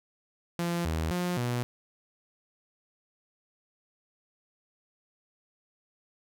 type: tone with pitch steps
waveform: sawtooth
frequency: 171.8 / 80 / 177.9 / 121.7 Hz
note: F3 / D#2 / F3 / B2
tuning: -28 / +49 / +32 / -25 cents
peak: -24 dBFS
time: 0.59-1.63 s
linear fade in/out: 0 ms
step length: 260 ms
effects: none